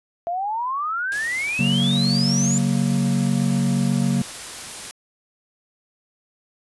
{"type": "exponential sweep", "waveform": "sine", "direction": "up", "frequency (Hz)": [670, 7210], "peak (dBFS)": -22, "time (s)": [0.27, 2.58], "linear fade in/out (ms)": 0}
{"type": "noise", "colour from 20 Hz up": "white", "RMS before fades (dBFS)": -34, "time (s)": [1.12, 4.91], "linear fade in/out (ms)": 0}
{"type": "chord", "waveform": "triangle", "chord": "F# major", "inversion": "second", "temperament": "equal", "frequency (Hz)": [138.59, 185, 233.1], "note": ["C#3", "F#3", "A#3"], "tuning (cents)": [0, 0, 0], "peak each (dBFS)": -20, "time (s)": [1.59, 4.22], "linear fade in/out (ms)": 5}
{"effects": ["resampled to 24000 Hz"]}